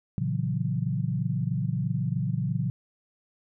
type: chord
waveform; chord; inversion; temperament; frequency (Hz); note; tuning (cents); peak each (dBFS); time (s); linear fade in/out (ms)
sine; F# dominant seventh; first; just; 115.62 / 138.75 / 166.5 / 185; A#2 / C#3 / E3 / F#3; -14 / +2 / +18 / 0; -30 / -29 / -31 / -33; 0.18-2.7; 0
effects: none